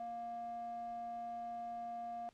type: tone with band-pass filter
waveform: square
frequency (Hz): 234.7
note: A#3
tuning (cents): +12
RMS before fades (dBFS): -44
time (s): 0-2.29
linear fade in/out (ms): 0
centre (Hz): 660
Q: 9.8
effects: pink hiss -70 dBFS RMS until 2.33 s + low-pass 7000 Hz 12 dB/octave